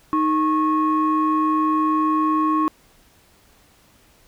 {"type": "tone pair together", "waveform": "sine", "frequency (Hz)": [311.1, 1095.3], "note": ["D#4", "C#6"], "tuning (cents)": [0, -21], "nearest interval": "octave + minor seventh", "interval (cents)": 2179, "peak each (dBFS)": -18, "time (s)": [0.13, 2.68], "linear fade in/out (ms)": 0, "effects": ["tanh soft clip ceiling -11 dBFS", "pink hiss -55 dBFS RMS until 4.27 s"]}